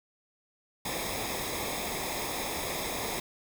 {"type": "noise with comb filter", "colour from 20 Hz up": "pink", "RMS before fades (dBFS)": -34, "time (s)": [0.85, 3.2], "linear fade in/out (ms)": 5, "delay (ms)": 0.68, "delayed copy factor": -0.7, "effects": []}